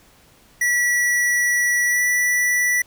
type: tone with pitch glide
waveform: square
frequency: 1945 to 1963.1 Hz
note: B6 to B6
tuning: -27 to -11 cents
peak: -17 dBFS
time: 0.61-2.82 s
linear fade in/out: 5 ms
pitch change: +16 cents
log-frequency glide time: 1.87-2.02 s
effects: pink hiss -53 dBFS RMS until 2.86 s